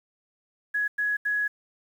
sine tone bursts at uneven times, 1677 Hz, G#6, 16 cents sharp, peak -23 dBFS, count 3, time 0.74-0.88 / 0.98-1.17 / 1.25-1.48 s, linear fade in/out 10 ms, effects 9-bit

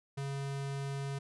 square tone, 138.59 Hz, C#3, in tune, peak -36 dBFS, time 0.17-1.19 s, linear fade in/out 10 ms, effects resampled to 24000 Hz

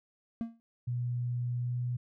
triangle tone with exponential decay, 229.6 Hz, A#3, 26 cents flat, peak -26 dBFS, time 0.41-0.6 s, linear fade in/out 0 ms, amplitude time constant 40 ms
sine tone with pitch glide, 122 to 122.85 Hz, B2 to B2, -21 to -9 cents, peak -30 dBFS, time 0.87-1.97 s, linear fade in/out 10 ms, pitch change +12 cents, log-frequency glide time 1.58-1.74 s
effects none

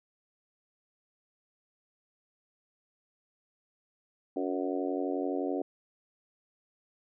harmonic tone with a mistuned harmonic, 91.7 Hz, F#2, 15 cents flat, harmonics 3 / 4 / 5 / 6 / 7 / 8, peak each -33 / -35 / -37 / -39 / -40 / -41 dBFS, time 4.36-5.62 s, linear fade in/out 5 ms, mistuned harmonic 3, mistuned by +49 cents, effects none

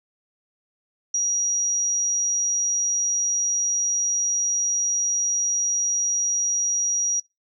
sine tone, 5750 Hz, F8, 50 cents sharp, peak -19 dBFS, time 1.14-7.2 s, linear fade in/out 5 ms, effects noise-tail reverb RT60 0.2 s tail -25 dB re dry

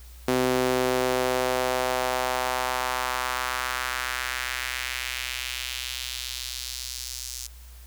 sawtooth tone with high-pass filter sweep, 127.3 Hz, C3, 47 cents flat, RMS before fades -28 dBFS, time 0.28-7.47 s, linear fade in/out 0 ms, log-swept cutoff 310 to 6000 Hz, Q 1.6, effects added 60 Hz sine -43 dBFS peak until 7.86 s + white hiss -53 dBFS RMS until 7.86 s

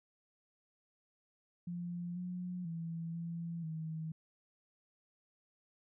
sine tone with pitch steps, 174.3 / 179.6 / 165.7 / 168.3 / 159.4 Hz, F3 / F3 / E3 / E3 / D#3, -3 / +49 / +9 / +36 / +42 cents, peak -38 dBFS, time 1.67-4.12 s, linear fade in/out 5 ms, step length 490 ms, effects none

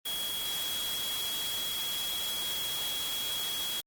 sine tone in noise, 3322 Hz, G#7, in tune, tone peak -33 dBFS, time 0.05-3.81 s, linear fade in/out 10 ms, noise white, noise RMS -37 dBFS, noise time 0.05-3.81 s, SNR +1 dB, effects Opus 24 kbps

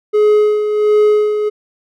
triangle tone with tremolo, 421.9 Hz, G#4, 27 cents sharp, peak -5 dBFS, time 0.13-1.5 s, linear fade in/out 20 ms, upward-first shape sine, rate 1.4 Hz, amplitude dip 55%, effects none

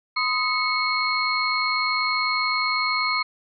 sine tone cluster, 1031 / 1251 / 2200 / 4236 Hz, C6 / D#6 / C#7 / C8, -26 / +9 / -14 / +21 cents, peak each -29 / -26 / -24 / -27 dBFS, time 0.16-3.23 s, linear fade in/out 10 ms, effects none

